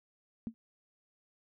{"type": "tone with exponential decay", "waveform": "sine", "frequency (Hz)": 227.5, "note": "A#3", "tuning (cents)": -42, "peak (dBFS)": -30, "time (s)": [0.47, 0.54], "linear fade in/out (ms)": 0, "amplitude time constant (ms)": 15, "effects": []}